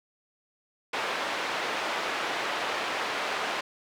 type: band-pass noise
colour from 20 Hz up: pink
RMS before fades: -31 dBFS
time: 0.93-3.61 s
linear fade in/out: 5 ms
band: 580 to 3100 Hz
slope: 12 dB/octave
effects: none